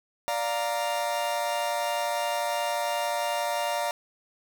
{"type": "chord", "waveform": "40% pulse", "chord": "Bb major", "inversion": "first", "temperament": "equal", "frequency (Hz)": [587.3, 698.5, 932.3], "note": ["D5", "F5", "Bb5"], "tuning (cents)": [0, 0, 0], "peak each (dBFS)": -30, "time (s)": [0.28, 3.91], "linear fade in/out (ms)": 0, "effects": []}